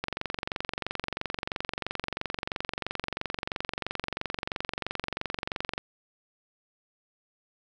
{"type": "click train", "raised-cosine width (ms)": 0.3, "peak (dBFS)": -14, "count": 133, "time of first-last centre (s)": [0.04, 5.779], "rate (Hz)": 23, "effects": []}